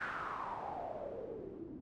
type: noise with low-pass filter sweep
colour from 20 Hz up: white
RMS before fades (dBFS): -43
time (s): 0-1.81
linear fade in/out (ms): 20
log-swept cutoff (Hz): 1600 to 270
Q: 5.8
effects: none